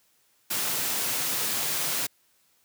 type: high-pass noise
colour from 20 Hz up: white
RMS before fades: -28 dBFS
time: 0.5-2.07 s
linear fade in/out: 10 ms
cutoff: 100 Hz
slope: 96 dB/octave
effects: white hiss -66 dBFS RMS until 2.64 s + high-pass 60 Hz 12 dB/octave

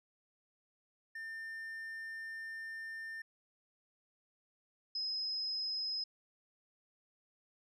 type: tone pair in turn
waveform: triangle / sine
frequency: 1800 / 5091 Hz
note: A6 / D#8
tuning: +39 / +39 cents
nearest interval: octave + tritone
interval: 1800 cents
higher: second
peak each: -40 / -35 dBFS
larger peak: second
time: 1.15-3.22 / 4.95-6.04 s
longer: first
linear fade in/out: 5 ms
effects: none

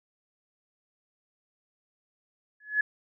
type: tone with exponential growth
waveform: sine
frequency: 1700 Hz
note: G#6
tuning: 40 cents sharp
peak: -18 dBFS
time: 2.6-2.81 s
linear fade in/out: 5 ms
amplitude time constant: 44 ms
effects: none

